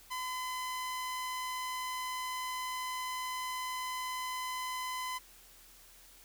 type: tone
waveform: sawtooth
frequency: 1016 Hz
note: B5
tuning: 49 cents sharp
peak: -32 dBFS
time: 0.1-5.19 s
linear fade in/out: 20 ms
effects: added 40 Hz sine -64 dBFS peak until 6.24 s + white hiss -58 dBFS RMS until 6.24 s